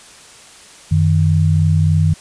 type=tone pair together; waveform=sine; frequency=92.5 / 155.92 Hz; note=F#2 / D#3; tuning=0 / +4 cents; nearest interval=major sixth; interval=904 cents; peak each=-13 dBFS; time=0.91-2.14 s; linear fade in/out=10 ms; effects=white hiss -41 dBFS RMS until 2.2 s + resampled to 22050 Hz